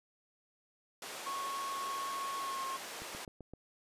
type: band-pass noise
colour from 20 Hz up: pink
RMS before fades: -45 dBFS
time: 1.02-3.25 s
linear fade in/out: 2 ms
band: 480 to 12000 Hz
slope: 12 dB/octave
type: tone with pitch glide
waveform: triangle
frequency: 1099 to 1076.4 Hz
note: C#6 to C6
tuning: -15 to +49 cents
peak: -35 dBFS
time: 1.26-2.77 s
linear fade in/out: 10 ms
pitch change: -36 cents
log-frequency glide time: 2.4-2.62 s
type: click train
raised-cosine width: 2 ms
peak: -34 dBFS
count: 5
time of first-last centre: 3.02-3.536 s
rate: 7.75 Hz
effects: resampled to 32000 Hz